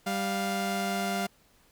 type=tone pair together; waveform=sawtooth; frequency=196.43 / 700 Hz; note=G3 / F5; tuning=+4 / +4 cents; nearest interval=octave + minor seventh; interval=2200 cents; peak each=-27 dBFS; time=0.06-1.27 s; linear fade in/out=10 ms; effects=pink hiss -63 dBFS RMS until 1.71 s